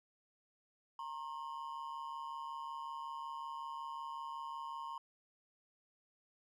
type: ring-modulated tone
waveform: triangle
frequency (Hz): 1000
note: B5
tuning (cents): +21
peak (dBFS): -37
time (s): 0.99-4.98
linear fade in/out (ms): 2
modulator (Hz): 72.7
effects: none